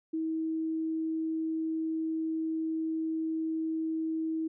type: tone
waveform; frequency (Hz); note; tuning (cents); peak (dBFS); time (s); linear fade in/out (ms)
sine; 320.6; E4; -48; -29; 0.13-4.48; 10
effects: none